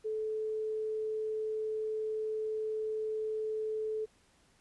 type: tone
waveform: sine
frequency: 434.3 Hz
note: A4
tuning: 23 cents flat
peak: -32 dBFS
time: 0.04-4.06 s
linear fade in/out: 20 ms
effects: pink hiss -67 dBFS RMS until 4.6 s + resampled to 24000 Hz